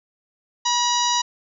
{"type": "harmonic tone with a mistuned harmonic", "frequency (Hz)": 970, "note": "B5", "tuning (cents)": -31, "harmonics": [1, 2, 3, 4, 5, 6, 7], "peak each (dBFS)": [-21, -32, -29, -25, -28, -26, -31], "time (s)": [0.65, 1.22], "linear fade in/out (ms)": 10, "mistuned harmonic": 2, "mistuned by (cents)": -36, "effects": []}